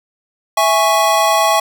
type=chord; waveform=square; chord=C# minor; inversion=first; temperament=equal; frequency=659.3 / 830.6 / 1108.7 Hz; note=E5 / G#5 / C#6; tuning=0 / 0 / 0 cents; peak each=-16 dBFS; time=0.57-1.6 s; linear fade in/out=5 ms; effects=none